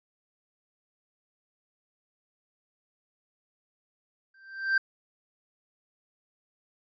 triangle tone with exponential growth, 1568 Hz, G6, in tune, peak -17 dBFS, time 4.34-4.78 s, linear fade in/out 5 ms, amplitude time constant 95 ms, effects resampled to 16000 Hz

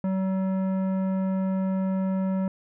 triangle tone with tanh clipping, 189.9 Hz, F#3, 45 cents sharp, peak -25 dBFS, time 0.04-2.48 s, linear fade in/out 2 ms, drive 17 dB, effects none

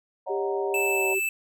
sine chord, D# minor seventh, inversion third, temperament equal, 554.4 / 622.3 / 740 / 932.3 Hz, C#5 / D#5 / F#5 / A#5, 0 / 0 / 0 / 0 cents, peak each -34 / -35 / -34 / -35 dBFS, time 0.26-1.15 s, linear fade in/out 20 ms
sine tone with pitch glide, 396.5 to 385.7 Hz, G4 to G4, +20 to -28 cents, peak -26 dBFS, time 0.29-1.2 s, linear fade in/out 20 ms, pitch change -48 cents, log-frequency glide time 0.85-1.06 s
square tone, 2637 Hz, E7, in tune, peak -25 dBFS, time 0.74-1.29 s, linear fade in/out 2 ms
effects none

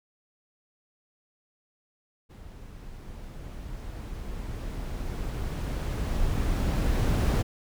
brown noise with level ramp, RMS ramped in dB -45 to -22 dBFS, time 2.29-7.43 s, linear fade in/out 20 ms, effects none

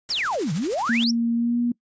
white noise with tremolo, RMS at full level -34 dBFS, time 0.09-1.04 s, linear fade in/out 0 ms, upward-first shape sine, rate 13 Hz, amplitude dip 55%
sine exponential two-way sweep, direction down then up, 5780 to 141.9 to 5780 Hz, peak -22 dBFS, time 0.1-1.11 s, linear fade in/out 5 ms, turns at 0.53 s
sine tone with pitch glide, 233.1 to 239.7 Hz, A#3 to A#3, 0 to +48 cents, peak -19 dBFS, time 0.89-1.72 s, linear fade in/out 5 ms, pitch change +48 cents, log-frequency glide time 1.34-1.59 s
effects noise-tail reverb RT60 0.1 s tail -23 dB re dry + resampled to 16000 Hz

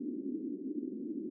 pink band-pass noise, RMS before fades -39 dBFS, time 0-1.3 s, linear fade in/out 10 ms, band 240 to 340 Hz, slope 48 dB/octave, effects none

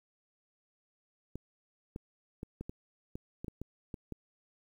clicks, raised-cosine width 3 ms, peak -27 dBFS, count 11, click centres 1.356 / 1.961 / 2.431 / 2.61 / 2.695 / 3.155 / 3.445 / 3.482 / 3.616 / 3.942 / 4.123 s, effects 10-bit

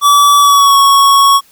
square tone with pitch glide, 1150 to 1109.5 Hz, D6 to C#6, -37 to +1 cents, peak -5 dBFS, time 0.01-1.41 s, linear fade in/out 50 ms, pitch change -62 cents, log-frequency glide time 0.39-0.77 s, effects white hiss -47 dBFS RMS until 1.51 s

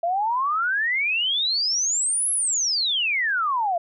sine exponential two-way sweep, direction up then down, 662 to 11175 to 662 Hz, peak -20 dBFS, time 0.03-3.78 s, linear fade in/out 5 ms, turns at 2.31 s, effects none

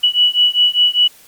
sine beating tone pair, 2943 / 2948 Hz, F#7 / F#7, -10 / -7 cents, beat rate 5 Hz, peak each -13 dBFS, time 0.03-1.08 s, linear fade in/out 10 ms, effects white hiss -45 dBFS RMS until 1.27 s + MP3 96 kbps

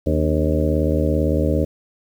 harmonic tone with a mistuned harmonic, 77.78 Hz, D#2, in tune, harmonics 1 / 2 / 3 / 4 / 5 / 6 / 7 / 8, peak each -20 / -24 / -26 / -23 / -28 / -26 / -24 / -31 dBFS, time 0.06-1.65 s, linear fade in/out 10 ms, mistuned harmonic 4, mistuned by -73 cents, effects 8-bit

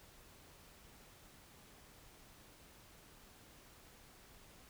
silence, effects pink hiss -61 dBFS RMS until 4.69 s

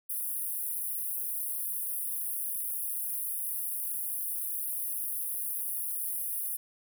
pink high-pass noise, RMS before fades -34 dBFS, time 0.09-6.57 s, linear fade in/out 10 ms, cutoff 9700 Hz, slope 96 dB/octave, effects none

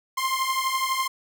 sawtooth beating tone pair, 1048 / 1060 Hz, C6 / C6, +2 / +22 cents, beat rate 12 Hz, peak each -22 / -23 dBFS, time 0.17-1.08 s, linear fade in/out 10 ms, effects none

